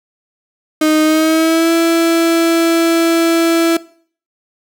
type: tone with pitch glide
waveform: 35% pulse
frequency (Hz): 310 to 332.2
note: D#4 to E4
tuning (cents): -6 to +13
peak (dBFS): -8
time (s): 0.81-3.77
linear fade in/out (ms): 5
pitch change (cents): +119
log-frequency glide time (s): 1.03-1.72
effects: noise-tail reverb RT60 0.5 s tail -20 dB re dry